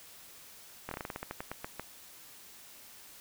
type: slowing click train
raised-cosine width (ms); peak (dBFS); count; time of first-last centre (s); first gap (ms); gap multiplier
0.5; -22; 14; 0.89-1.796; 23; 1.17
effects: white hiss -53 dBFS RMS until 3.2 s